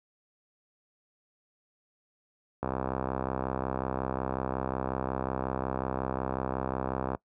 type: click train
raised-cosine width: 1 ms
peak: -16 dBFS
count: 297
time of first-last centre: 2.63-7.149 s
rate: 65.5 Hz
effects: noise-tail reverb RT60 0.1 s tail -22 dB re dry + high-pass 60 Hz 12 dB/octave